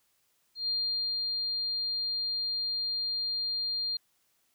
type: tone with ADSR envelope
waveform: sine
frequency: 4200 Hz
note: C8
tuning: 6 cents sharp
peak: -27 dBFS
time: 0.55-3.97 s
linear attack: 130 ms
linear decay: 480 ms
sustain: -2 dB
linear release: 4 ms
effects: white hiss -72 dBFS RMS until 4.54 s